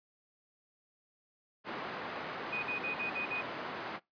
white band-pass noise, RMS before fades -41 dBFS, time 1.64-4 s, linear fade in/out 50 ms, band 170 to 1500 Hz, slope 12 dB/octave
sine tone bursts, 2488 Hz, D#7, 1 cent flat, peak -34 dBFS, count 6, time 2.52-3.415 s, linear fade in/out 10 ms, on 110 ms, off 47 ms
effects noise-tail reverb RT60 0.2 s tail -23 dB re dry + resampled to 11025 Hz

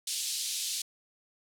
pink band-pass noise, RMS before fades -34 dBFS, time 0.07-0.82 s, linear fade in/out 5 ms, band 3500 to 11000 Hz, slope 24 dB/octave, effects none

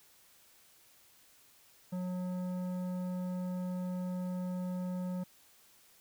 triangle tone with tanh clipping, 181.6 Hz, F#3, 32 cents flat, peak -36 dBFS, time 1.92-5.24 s, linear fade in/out 10 ms, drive 16 dB, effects white hiss -63 dBFS RMS until 6 s

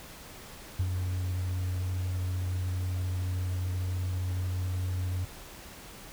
triangle tone with ADSR envelope, 91.3 Hz, F#2, 23 cents flat, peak -19 dBFS, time 0.79-5.25 s, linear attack 8 ms, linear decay 45 ms, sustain -7 dB, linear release 7 ms, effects tanh soft clip ceiling -21 dBFS + pink hiss -47 dBFS RMS until 6.12 s

